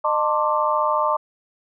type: tone cluster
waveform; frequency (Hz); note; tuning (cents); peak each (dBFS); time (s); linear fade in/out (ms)
sine; 610 / 895 / 1057 / 1171; D#5 / A5 / C6 / D6; -34 / +29 / +17 / -5; -23; 0.04-1.17; 10
effects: none